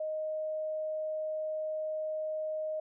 sine tone, 622.3 Hz, D#5, in tune, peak -32 dBFS, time 0-2.8 s, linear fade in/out 5 ms, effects none

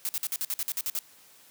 blue noise bursts, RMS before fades -30 dBFS, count 11, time 0.05-0.989 s, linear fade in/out 0 ms, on 39 ms, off 51 ms, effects white hiss -56 dBFS RMS until 1.5 s + high-pass 100 Hz 12 dB/octave

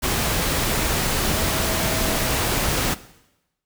sine tone in noise, 646 Hz, E5, 35 cents flat, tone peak -31 dBFS, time 1.36-2.38 s, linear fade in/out 20 ms, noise pink, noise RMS -22 dBFS, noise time 0.02-2.95 s, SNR -12 dB, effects noise-tail reverb RT60 0.9 s tail -17 dB re dry

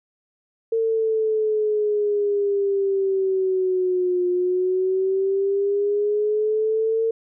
sine exponential two-way sweep, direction down then up, 453.4 to 356.8 to 453.4 Hz, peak -18 dBFS, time 0.72-7.11 s, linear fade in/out 5 ms, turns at 4.28 s, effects none

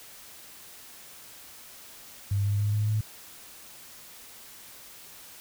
sine tone with pitch steps, 100.1 / 101.97 / 103.87 / 105.81 / 107.78 Hz, G2 / G#2 / G#2 / G#2 / A2, +37 / -31 / +1 / +33 / -35 cents, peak -23 dBFS, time 2.31-3.01 s, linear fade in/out 5 ms, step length 140 ms, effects white hiss -48 dBFS RMS until 5.4 s

